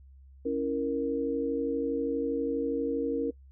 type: chord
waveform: sine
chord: A# diminished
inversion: first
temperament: equal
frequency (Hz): 277.2 / 329.6 / 466.2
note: C#4 / E4 / A#4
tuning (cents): 0 / 0 / 0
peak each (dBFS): -31 / -35 / -29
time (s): 0.45-3.31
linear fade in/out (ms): 10
effects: noise-tail reverb RT60 0.1 s tail -21 dB re dry + added 67 Hz sine -50 dBFS peak until 3.51 s